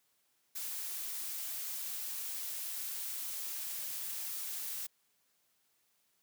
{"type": "noise", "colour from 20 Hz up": "blue", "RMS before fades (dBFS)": -40, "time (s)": [0.55, 4.87], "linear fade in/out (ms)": 10, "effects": ["white hiss -75 dBFS RMS until 6.22 s", "high-pass 100 Hz 12 dB/octave"]}